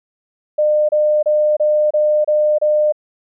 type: tone bursts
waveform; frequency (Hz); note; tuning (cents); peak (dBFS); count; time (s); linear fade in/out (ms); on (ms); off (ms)
sine; 604; D5; +48; -11; 7; 0.58-2.924; 10; 310; 29
effects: none